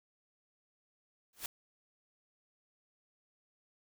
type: noise with exponential growth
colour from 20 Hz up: white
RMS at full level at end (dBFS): -35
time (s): 1.33-1.46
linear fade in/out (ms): 2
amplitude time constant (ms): 27
effects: none